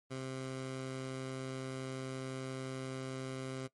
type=tone; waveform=15% pulse; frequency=131.5 Hz; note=C3; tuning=9 cents sharp; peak=-33 dBFS; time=0.1-3.68 s; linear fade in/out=20 ms; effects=noise-tail reverb RT60 0.1 s tail -18 dB re dry + MP3 48 kbps